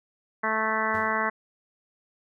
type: harmonic tone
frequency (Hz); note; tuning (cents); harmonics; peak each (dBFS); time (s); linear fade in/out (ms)
219.2; A3; -6; 1 / 2 / 3 / 4 / 5 / 6 / 7 / 8 / 9; -35 / -35 / -33 / -32 / -29 / -34 / -32 / -32 / -32; 0.43-1.3; 10
type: tone with exponential decay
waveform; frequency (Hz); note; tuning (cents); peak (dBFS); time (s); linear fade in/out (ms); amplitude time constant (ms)
35% pulse; 98; G2; 0; -35; 0.94-1.27; 5; 71
effects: none